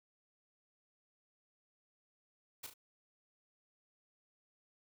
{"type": "noise with echo", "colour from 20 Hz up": "white", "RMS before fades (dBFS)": -45, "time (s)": [2.63, 2.67], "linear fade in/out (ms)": 10, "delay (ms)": 35, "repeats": 2, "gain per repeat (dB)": -7, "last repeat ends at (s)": 2.74, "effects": []}